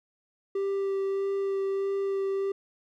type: tone with vibrato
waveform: triangle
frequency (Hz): 392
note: G4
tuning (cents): 0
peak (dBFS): -24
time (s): 0.55-2.52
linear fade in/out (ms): 5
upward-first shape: sine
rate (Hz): 1.6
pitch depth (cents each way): 10
effects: none